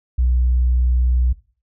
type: tone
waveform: sine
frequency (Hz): 61.8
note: B1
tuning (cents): +2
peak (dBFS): -12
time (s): 0.18-1.33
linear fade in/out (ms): 10
effects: noise-tail reverb RT60 0.4 s tail -19 dB re dry + tanh soft clip ceiling -10 dBFS